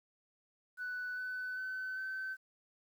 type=tone with pitch steps; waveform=sine; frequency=1488 / 1503.6 / 1519.3 / 1535.1 Hz; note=F#6 / F#6 / F#6 / G6; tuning=+9 / +27 / +45 / -37 cents; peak=-36 dBFS; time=0.77-2.37 s; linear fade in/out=50 ms; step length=400 ms; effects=tanh soft clip ceiling -34 dBFS + 11-bit